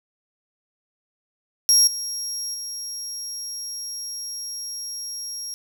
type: tone with level steps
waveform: 30% pulse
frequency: 5600 Hz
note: F8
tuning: 4 cents sharp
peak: -9 / -23 / -26 dBFS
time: 1.69-5.54 s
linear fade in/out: 0 ms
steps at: 1.87 / 2.54 s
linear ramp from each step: 5 ms
effects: none